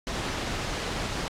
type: noise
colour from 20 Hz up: pink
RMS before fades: -31 dBFS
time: 0.07-1.28 s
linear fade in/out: 0 ms
effects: low-pass 6000 Hz 12 dB/octave + AAC 64 kbps